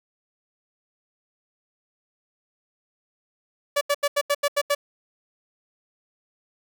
sawtooth tone bursts, 575 Hz, D5, 37 cents flat, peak -15 dBFS, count 8, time 3.76-4.75 s, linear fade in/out 10 ms, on 52 ms, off 82 ms, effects none

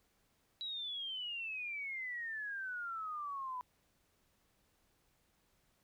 sine exponential sweep, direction down, 3926 to 987.8 Hz, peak -39 dBFS, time 0.61-3.61 s, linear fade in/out 0 ms, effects pink hiss -75 dBFS RMS until 5.83 s

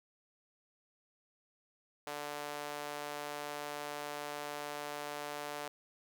sawtooth tone with high-pass filter, 146.83 Hz, D3, in tune, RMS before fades -42 dBFS, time 2.07-5.68 s, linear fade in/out 0 ms, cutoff 610 Hz, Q 1.2, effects none

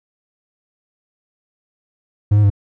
triangle tone with pitch steps, 103.2 / 104.7 / 100.4 Hz, G#2 / G#2 / G2, -10 / +15 / +42 cents, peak -7 dBFS, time 2.31-2.502 s, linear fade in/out 10 ms, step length 64 ms, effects none

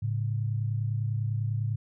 sine tone pair together, 108.57 / 138.59 Hz, A2 / C#3, -23 / 0 cents, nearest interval major third, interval 423 cents, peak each -27 / -33 dBFS, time 0.02-1.76 s, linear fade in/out 10 ms, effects none

